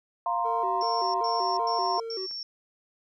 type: chord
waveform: sine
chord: F suspended fourth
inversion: none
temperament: just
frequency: 698.5 / 931.3 / 1047.7 Hz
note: F5 / Bb5 / C6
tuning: 0 / -2 / +2 cents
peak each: -29 dBFS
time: 0.26-2 s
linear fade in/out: 2 ms
type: tone with vibrato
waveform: triangle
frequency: 415.3 Hz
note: G#4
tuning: in tune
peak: -31 dBFS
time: 0.44-2.27 s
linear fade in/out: 20 ms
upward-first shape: square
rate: 2.6 Hz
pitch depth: 160 cents each way
type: tone bursts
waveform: sine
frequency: 5460 Hz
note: F8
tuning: 40 cents flat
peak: -33 dBFS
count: 4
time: 0.81-2.43 s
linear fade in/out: 2 ms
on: 330 ms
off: 100 ms
type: clicks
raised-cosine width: 0.5 ms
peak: -38 dBFS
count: 2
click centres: 1.86 / 2.311 s
effects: none